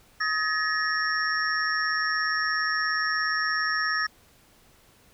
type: tone cluster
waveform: sine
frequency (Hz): 1266 / 1719 / 1876 / 5500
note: D#6 / A6 / A#6 / F8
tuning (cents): +30 / -41 / +11 / -27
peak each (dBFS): -29 / -27 / -30 / -32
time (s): 0.2-4.07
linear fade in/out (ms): 10
effects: pink hiss -58 dBFS RMS until 5.13 s